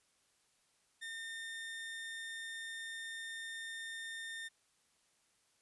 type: tone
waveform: 30% pulse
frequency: 1816 Hz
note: A#6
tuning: 46 cents flat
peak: -40 dBFS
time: 1.01-4.49 s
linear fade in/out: 20 ms
effects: white hiss -74 dBFS RMS until 5.61 s + resampled to 24000 Hz